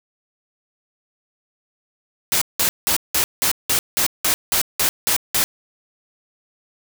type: noise bursts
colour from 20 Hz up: white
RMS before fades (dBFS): -18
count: 12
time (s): 2.32-5.44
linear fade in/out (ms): 0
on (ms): 95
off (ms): 180
effects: none